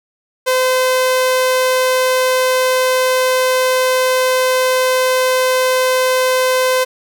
sawtooth tone, 513 Hz, C5, 34 cents flat, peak -8 dBFS, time 0.46-6.85 s, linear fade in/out 20 ms, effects none

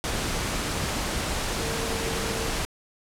sine tone in noise, 453.7 Hz, A#4, 47 cents flat, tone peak -34 dBFS, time 1.59-2.51 s, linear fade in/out 0 ms, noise pink, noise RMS -28 dBFS, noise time 0.04-2.65 s, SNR -9 dB, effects low-pass 10000 Hz 12 dB/octave

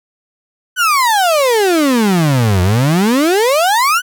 35% pulse exponential two-way sweep, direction down then up, 1530 to 87.31 to 1530 Hz, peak -8 dBFS, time 0.76-4.02 s, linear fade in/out 50 ms, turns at 2.62 s, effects none

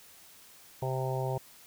harmonic tone, 130.81 Hz, C3, in tune, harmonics 1 / 3 / 4 / 5 / 6 / 7, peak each -32 / -37 / -38 / -39 / -40 / -40 dBFS, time 0.82-1.38 s, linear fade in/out 5 ms, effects white hiss -55 dBFS RMS until 1.66 s

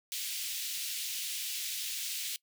pink high-pass noise, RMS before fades -37 dBFS, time 0.12-2.36 s, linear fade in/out 0 ms, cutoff 2700 Hz, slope 24 dB/octave, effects noise-tail reverb RT60 0.1 s tail -22 dB re dry

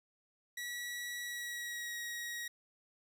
sawtooth tone with pitch glide, 1935 to 1897.4 Hz, B6 to A#6, -36 to +30 cents, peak -36 dBFS, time 0.57-2.48 s, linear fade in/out 5 ms, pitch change -34 cents, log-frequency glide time 1.22-1.98 s, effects none

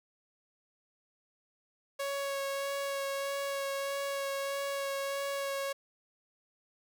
sawtooth tone with vibrato, 554.4 Hz, C#5, in tune, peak -29 dBFS, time 1.99-5.73 s, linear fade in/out 10 ms, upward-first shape sine, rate 1.6 Hz, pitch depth 12 cents each way, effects 11-bit

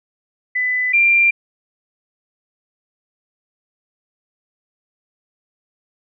sine tone pair in turn, 2000 / 2378 Hz, B6 / D7, +21 / +21 cents, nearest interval minor third, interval 300 cents, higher second, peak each -16 / -10 dBFS, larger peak second, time 0.55-0.93 / 0.93-1.31 s, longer neither, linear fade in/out 10 ms, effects none

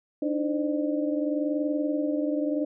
sine tone cluster, 295 / 315.8 / 520 / 603 Hz, D4 / D#4 / C5 / D5, +8 / +26 / -11 / +46 cents, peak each -26 / -33 / -33 / -32 dBFS, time 0.22-2.65 s, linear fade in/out 5 ms, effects none

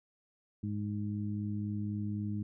harmonic tone, 103.83 Hz, G#2, in tune, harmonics 1 / 2 / 3, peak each -36 / -36 / -43 dBFS, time 0.63-2.43 s, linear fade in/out 5 ms, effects none

